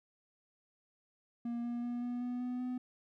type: tone with pitch steps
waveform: triangle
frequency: 236.5 / 238.8 / 241.2 / 243.6 / 246 / 248.4 / 250.9 Hz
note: A#3 / A#3 / B3 / B3 / B3 / B3 / B3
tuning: +25 / +42 / -41 / -24 / -7 / +10 / +28 cents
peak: -33 dBFS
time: 1.45-2.78 s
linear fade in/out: 5 ms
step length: 190 ms
effects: none